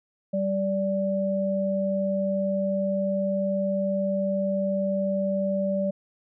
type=tone pair together; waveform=sine; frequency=194.43 / 583 Hz; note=G3 / D5; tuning=-14 / -13 cents; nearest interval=octave + perfect fifth; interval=1901 cents; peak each=-26 / -25 dBFS; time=0.33-5.91 s; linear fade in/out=10 ms; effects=none